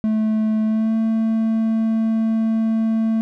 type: tone with pitch glide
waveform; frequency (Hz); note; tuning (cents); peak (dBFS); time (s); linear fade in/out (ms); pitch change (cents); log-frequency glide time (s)
triangle; 217.5 to 223; A3 to A3; -20 to +23; -14; 0.04-3.21; 0; +43; 0.65-0.95
effects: none